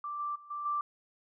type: tone with level steps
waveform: sine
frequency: 1174.7 Hz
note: D6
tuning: in tune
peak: -35 / -32 / -50 / -35 / -29 dBFS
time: 0.04-0.81 s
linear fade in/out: 2 ms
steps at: 0.19 / 0.35 / 0.5 / 0.65 s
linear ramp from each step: 10 ms
effects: none